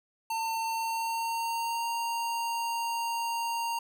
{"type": "tone with pitch glide", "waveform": "square", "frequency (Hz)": [902, 928.4], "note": ["A5", "A#5"], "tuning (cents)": [43, -7], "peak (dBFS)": -30, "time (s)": [0.3, 3.79], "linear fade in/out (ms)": 5, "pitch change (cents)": 50, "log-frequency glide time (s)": [0.65, 1.88], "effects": []}